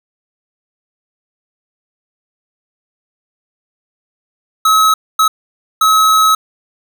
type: tone bursts at uneven times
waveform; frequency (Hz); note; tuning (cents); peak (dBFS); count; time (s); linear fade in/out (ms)
square; 1284; E6; -46; -8; 3; 4.65-4.94 / 5.19-5.28 / 5.81-6.35; 5
effects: none